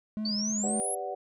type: tone with vibrato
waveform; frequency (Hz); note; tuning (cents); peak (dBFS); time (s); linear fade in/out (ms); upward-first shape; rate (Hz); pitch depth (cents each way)
triangle; 211.7; G#3; +33; -28; 0.17-0.8; 0; sine; 3.8; 34
type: exponential sweep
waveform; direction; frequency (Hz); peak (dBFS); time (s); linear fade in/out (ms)
sine; up; 4435 to 11310; -30; 0.25-0.95; 5
type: chord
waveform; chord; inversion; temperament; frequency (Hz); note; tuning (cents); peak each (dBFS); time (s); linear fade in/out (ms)
sine; G major seventh; none; equal with one note detuned; 392 / 493.9 / 581.6 / 740; G4 / B4 / D5 / F#5; 0 / 0 / -17 / 0; -39 / -39 / -38 / -35; 0.63-1.15; 10
effects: none